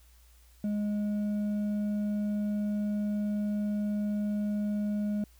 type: tone with hard clipping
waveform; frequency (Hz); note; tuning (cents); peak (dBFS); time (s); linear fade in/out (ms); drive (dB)
sine; 207.7; G#3; 0; -29; 0.64-5.24; 2; 4
effects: added 59 Hz sine -56 dBFS peak until 5.39 s + white hiss -64 dBFS RMS until 5.39 s